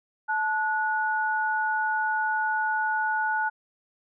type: tone pair together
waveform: sine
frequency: 870 / 1462 Hz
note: A5 / F#6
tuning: -20 / -21 cents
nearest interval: major sixth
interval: 899 cents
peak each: -26 dBFS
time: 0.28-3.5 s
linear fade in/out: 20 ms
effects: none